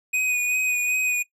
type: tone with vibrato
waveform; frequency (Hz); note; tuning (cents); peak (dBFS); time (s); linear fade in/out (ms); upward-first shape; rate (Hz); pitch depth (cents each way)
square; 2489; D#7; 0; -21; 0.13-1.23; 10; sine; 2.6; 22
effects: noise-tail reverb RT60 0.1 s tail -19 dB re dry + low-pass 12000 Hz 12 dB/octave